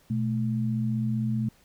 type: tone pair together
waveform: sine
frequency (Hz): 122.1 / 217.6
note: B2 / A3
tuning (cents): -19 / -19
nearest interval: minor seventh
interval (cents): 1000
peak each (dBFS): -27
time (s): 0.1-1.49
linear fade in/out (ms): 5
effects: pink hiss -61 dBFS RMS until 1.64 s